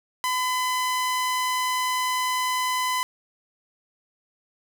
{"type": "tone", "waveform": "sawtooth", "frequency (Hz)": 1010, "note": "B5", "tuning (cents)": 39, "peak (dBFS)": -19, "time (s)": [0.24, 3.03], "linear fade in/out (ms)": 0, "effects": []}